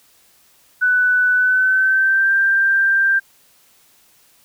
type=tone with pitch glide; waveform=sine; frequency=1492 to 1580.7 Hz; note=F#6 to G6; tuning=+14 to +14 cents; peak=-12 dBFS; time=0.81-3.2 s; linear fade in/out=20 ms; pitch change=+100 cents; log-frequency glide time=1.34-2.33 s; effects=white hiss -54 dBFS RMS until 4.44 s